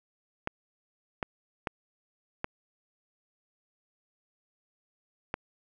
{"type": "clicks", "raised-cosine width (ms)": 0.5, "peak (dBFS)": -15, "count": 5, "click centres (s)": [0.474, 1.228, 1.672, 2.444, 5.341], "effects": []}